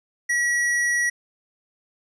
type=tone; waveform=square; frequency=1925 Hz; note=B6; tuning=45 cents flat; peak=-20 dBFS; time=0.29-1.1 s; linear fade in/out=10 ms; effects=resampled to 22050 Hz + 10-bit